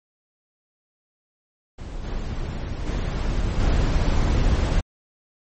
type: noise with level steps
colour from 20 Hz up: brown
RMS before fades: -33 / -28 / -23 / -19 dBFS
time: 1.78-4.81 s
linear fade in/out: 10 ms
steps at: 2.03 / 2.86 / 3.59 s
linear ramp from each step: 20 ms
effects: MP3 32 kbps